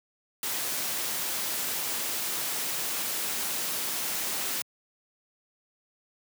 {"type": "noise", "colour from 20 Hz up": "white", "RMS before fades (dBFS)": -31, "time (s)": [0.43, 4.62], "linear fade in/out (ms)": 2, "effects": ["high-pass 150 Hz 12 dB/octave"]}